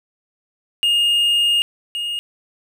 triangle tone pair in turn, 2840 / 2851 Hz, F7 / F7, +28 / +35 cents, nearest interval unison, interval 7 cents, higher second, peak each -12 / -20 dBFS, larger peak first, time 0.83-1.62 / 1.95-2.19 s, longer first, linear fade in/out 0 ms, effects none

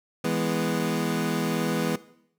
25% pulse chord, E major, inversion none, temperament equal, 164.81 / 207.7 / 246.9 Hz, E3 / G#3 / B3, 0 / 0 / 0 cents, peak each -25 dBFS, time 0.24-1.96 s, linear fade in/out 5 ms, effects noise-tail reverb RT60 0.7 s tail -18 dB re dry

